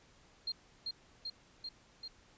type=tone with echo; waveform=sine; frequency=4210 Hz; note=C8; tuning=10 cents sharp; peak=-34 dBFS; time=0.47-0.52 s; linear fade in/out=5 ms; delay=390 ms; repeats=4; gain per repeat=-2 dB; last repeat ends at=2.08 s; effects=pink hiss -64 dBFS RMS until 2.37 s + resampled to 16000 Hz